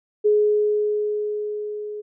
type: tone with level ramp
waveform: sine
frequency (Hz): 420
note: G#4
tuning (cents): +19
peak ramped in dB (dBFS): -13 to -29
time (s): 0.24-2.02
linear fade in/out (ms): 20
effects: none